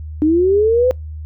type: linear sweep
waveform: sine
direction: up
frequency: 297.4 to 516 Hz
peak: -10 dBFS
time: 0.22-0.91 s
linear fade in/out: 0 ms
effects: noise-tail reverb RT60 0.2 s tail -26 dB re dry + added 77 Hz sine -26 dBFS peak until 1.25 s